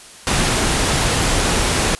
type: noise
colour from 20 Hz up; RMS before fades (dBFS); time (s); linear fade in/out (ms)
pink; -17; 0.27-1.95; 0
effects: white hiss -40 dBFS RMS until 1.99 s + resampled to 24000 Hz